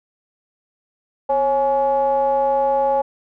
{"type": "ring-modulated tone", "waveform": "triangle", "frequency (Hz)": 146.83, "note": "D3", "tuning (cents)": 0, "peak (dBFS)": -10, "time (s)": [1.29, 3.02], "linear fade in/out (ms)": 10, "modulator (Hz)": 693, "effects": []}